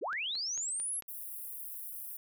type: linear sweep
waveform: sine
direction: up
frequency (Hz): 241.2 to 11440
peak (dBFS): -33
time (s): 0.01-1.01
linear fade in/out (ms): 20
type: click train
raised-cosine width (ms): 0.2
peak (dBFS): -32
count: 5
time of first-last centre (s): 0.13-1.023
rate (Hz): 4.48
type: high-pass noise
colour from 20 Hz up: white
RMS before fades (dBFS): -43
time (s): 1.08-2.17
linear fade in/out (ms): 5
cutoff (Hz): 10000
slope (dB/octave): 48
effects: none